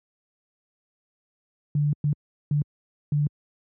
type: tone bursts at uneven times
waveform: sine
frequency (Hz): 146.83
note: D3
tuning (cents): 0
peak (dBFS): -19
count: 4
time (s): 1.75-1.93 / 2.04-2.13 / 2.51-2.62 / 3.12-3.27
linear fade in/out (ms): 2
effects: high-pass 80 Hz 12 dB/octave